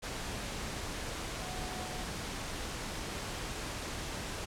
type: tone in noise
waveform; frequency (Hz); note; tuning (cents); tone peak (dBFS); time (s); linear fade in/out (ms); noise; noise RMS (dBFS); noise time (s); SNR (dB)
sine; 735; F#5; -12; -45; 1.4-2.04; 20; pink; -39; 0.02-4.46; -9
effects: low-pass 9000 Hz 12 dB/octave